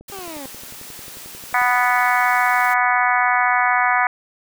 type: click train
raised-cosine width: 2 ms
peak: -28 dBFS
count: 19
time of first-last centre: 0.01-1.617 s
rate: 11.2 Hz
type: high-pass noise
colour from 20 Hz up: white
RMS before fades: -37 dBFS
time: 0.08-2.74 s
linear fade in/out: 5 ms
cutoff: 110 Hz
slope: 96 dB/octave
type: linear sweep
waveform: 20% pulse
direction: down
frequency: 404.5 to 260.5 Hz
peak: -27 dBFS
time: 0.12-0.46 s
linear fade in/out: 2 ms
type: harmonic tone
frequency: 246.9 Hz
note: B3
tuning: in tune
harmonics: 3 / 4 / 5 / 6 / 7 / 8 / 9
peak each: -20 / -21 / -22 / -23 / -23 / -24 / -25 dBFS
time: 1.54-4.07 s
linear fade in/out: 2 ms
effects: none